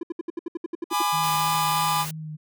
triangle tone bursts, 339.4 Hz, F4, 49 cents flat, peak -24 dBFS, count 12, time 0.01-1.022 s, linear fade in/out 5 ms, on 22 ms, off 68 ms
45% pulse chord, G# diminished, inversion none, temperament just, 830.6 / 996.7 / 1196.1 Hz, G#5 / B5 / D6, 0 / +16 / +31 cents, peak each -26 dBFS, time 0.9-2.06 s, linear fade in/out 50 ms
sine tone with vibrato, 155.56 Hz, D#3, in tune, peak -32 dBFS, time 1.12-2.37 s, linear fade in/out 20 ms, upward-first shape triangle, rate 3.1 Hz, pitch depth 28 cents each way
white noise, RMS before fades -34 dBFS, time 1.23-2.11 s, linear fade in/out 5 ms
effects none

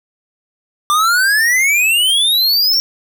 square exponential sweep, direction up, 1174.7 to 5588 Hz, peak -11 dBFS, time 0.9-2.8 s, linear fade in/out 0 ms, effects none

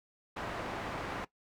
white low-pass noise, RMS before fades -39 dBFS, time 0.36-1.25 s, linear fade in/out 10 ms, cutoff 1300 Hz, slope 12 dB/octave, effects noise-tail reverb RT60 0.1 s tail -18 dB re dry

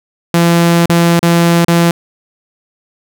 sawtooth tone with dropouts, 170 Hz, F3, 46 cents flat, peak -3 dBFS, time 0.34-1.91 s, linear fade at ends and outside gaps 2 ms, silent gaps 0.858-0.896 / 1.193-1.229 / 1.648-1.682 s, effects none

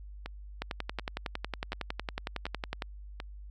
two click trains, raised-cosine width 0.3 ms, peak -17 / -22 dBFS, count 25 / 5, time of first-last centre 0.62-2.822 / 0.26-3.201 s, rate 10.9 / 1.36 Hz, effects added 50 Hz sine -43 dBFS peak until 3.5 s

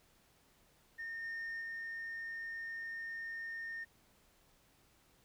sine tone with level steps, 1827 Hz, A#6, 35 cents flat, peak -39 / -37 / -39 dBFS, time 0.98-3.85 s, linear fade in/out 20 ms, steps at 1.22 / 1.6 s, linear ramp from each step 20 ms, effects tanh soft clip ceiling -38 dBFS + pink hiss -69 dBFS RMS until 5.24 s

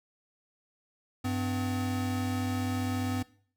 square tone pair together, 98.33 / 254.6 Hz, G2 / C4, +6 / -47 cents, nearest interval octave + major third, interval 1647 cents, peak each -33 / -32 dBFS, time 1.24-3.23 s, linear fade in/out 10 ms, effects noise-tail reverb RT60 0.5 s tail -20 dB re dry

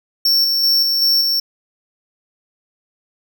square tone with tremolo, 5450 Hz, F8, 43 cents flat, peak -12 dBFS, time 0.25-1.4 s, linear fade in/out 5 ms, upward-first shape square, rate 2.6 Hz, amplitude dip 30%, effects none

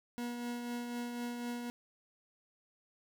40% pulse tone with tremolo, 240.5 Hz, B3, 46 cents flat, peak -35 dBFS, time 0.18-1.7 s, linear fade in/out 0 ms, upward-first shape triangle, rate 4 Hz, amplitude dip 40%, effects none

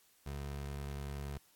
25% pulse tone, 70.5 Hz, C#2, 30 cents sharp, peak -36 dBFS, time 0.26-1.38 s, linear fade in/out 5 ms, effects white hiss -68 dBFS RMS until 1.55 s + AAC 64 kbps

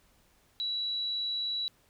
sine tone, 3921 Hz, B7, 13 cents flat, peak -30 dBFS, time 0.6-1.68 s, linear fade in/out 0 ms, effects pink hiss -66 dBFS RMS until 1.89 s

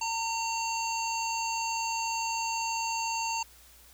harmonic tone, 913 Hz, A#5, 36 cents flat, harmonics 1 / 3 / 5 / 7 / 8, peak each -31 / -36 / -38 / -39 / -40 dBFS, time 0.01-3.43 s, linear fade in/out 5 ms, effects added 60 Hz sine -59 dBFS peak until 3.93 s + white hiss -56 dBFS RMS until 3.93 s

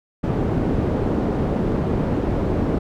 white low-pass noise, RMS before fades -21 dBFS, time 0.23-2.79 s, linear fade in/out 10 ms, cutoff 340 Hz, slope 12 dB/octave, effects none

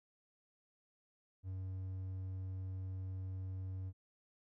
triangle tone, 94 Hz, F#2, 28 cents sharp, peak -38 dBFS, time 1.43-3.93 s, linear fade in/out 50 ms, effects none

